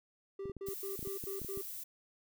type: tone bursts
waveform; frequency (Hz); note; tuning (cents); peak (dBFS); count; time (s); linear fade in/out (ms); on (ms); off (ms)
triangle; 392; G4; 0; -37; 6; 0.39-1.615; 5; 130; 89
type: clicks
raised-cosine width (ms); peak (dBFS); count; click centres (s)
3; -32; 11; 0.456 / 0.497 / 0.567 / 0.686 / 0.992 / 1.028 / 1.074 / 1.239 / 1.417 / 1.447 / 1.574
type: noise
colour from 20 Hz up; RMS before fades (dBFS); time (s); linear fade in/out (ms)
violet; -44; 0.66-1.84; 10
effects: none